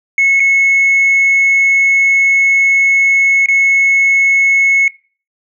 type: tone with dropouts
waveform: sine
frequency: 2191 Hz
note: C#7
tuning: 21 cents flat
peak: -6 dBFS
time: 0.18-4.88 s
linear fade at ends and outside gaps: 2 ms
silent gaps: 0.398-0.402 / 3.46-3.485 s
effects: noise-tail reverb RT60 0.4 s tail -22 dB re dry + tanh soft clip ceiling -5 dBFS